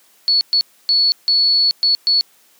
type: tone bursts at uneven times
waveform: sine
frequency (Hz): 4412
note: C#8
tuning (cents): -9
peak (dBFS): -11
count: 6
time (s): 0.28-0.41 / 0.53-0.61 / 0.89-1.12 / 1.28-1.71 / 1.83-1.95 / 2.07-2.21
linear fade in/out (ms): 0
effects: white hiss -53 dBFS RMS until 2.59 s + high-pass 200 Hz 12 dB/octave